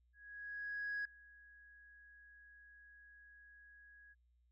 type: tone with ADSR envelope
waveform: sine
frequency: 1661.2 Hz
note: G#6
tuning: in tune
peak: -36 dBFS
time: 0.13-4.15 s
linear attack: 920 ms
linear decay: 4 ms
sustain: -23 dB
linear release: 33 ms
effects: tanh soft clip ceiling -35 dBFS + added 60 Hz sine -70 dBFS peak until 4.51 s